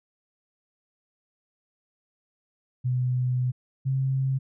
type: tone pair in turn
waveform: sine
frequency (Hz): 125.9 / 133.39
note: B2 / C3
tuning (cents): +34 / +34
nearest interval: minor second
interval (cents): 100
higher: second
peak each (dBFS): -22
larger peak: neither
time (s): 2.84-3.52 / 3.85-4.39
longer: first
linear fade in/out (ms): 20
effects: none